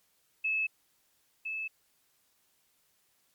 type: tone pair in turn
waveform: sine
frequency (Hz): 2600 / 2612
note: E7 / E7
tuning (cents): -24 / -17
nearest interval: unison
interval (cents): 7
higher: second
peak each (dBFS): -27 / -33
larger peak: first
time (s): 0.44-0.67 / 1.45-1.68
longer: neither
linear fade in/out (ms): 10
effects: white hiss -71 dBFS RMS until 3.34 s + MP3 96 kbps